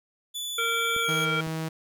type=tone with pitch glide; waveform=sawtooth; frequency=3467 to 3295 Hz; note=A7 to G#7; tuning=-26 to -14 cents; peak=-28 dBFS; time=0.34-1.26 s; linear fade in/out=20 ms; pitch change=-88 cents; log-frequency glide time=1.01-1.07 s
type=harmonic tone; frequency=461.6 Hz; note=A#4; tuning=17 cents flat; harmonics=1 / 3 / 5 / 7; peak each=-33 / -27 / -30 / -33 dBFS; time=0.58-1.41 s; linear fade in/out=5 ms
type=clicks; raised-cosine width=3 ms; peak=-28 dBFS; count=2; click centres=0.964 / 1.471 s
type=tone; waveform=sawtooth; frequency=160.2 Hz; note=E3; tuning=49 cents flat; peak=-25 dBFS; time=1.08-1.69 s; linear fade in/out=10 ms
effects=none